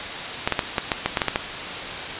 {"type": "clicks", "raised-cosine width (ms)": 0.3, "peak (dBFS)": -3, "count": 10, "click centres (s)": [0.475, 0.523, 0.592, 0.782, 0.918, 1.06, 1.172, 1.218, 1.283, 1.359], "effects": ["white hiss -29 dBFS RMS until 2.19 s", "resampled to 8000 Hz"]}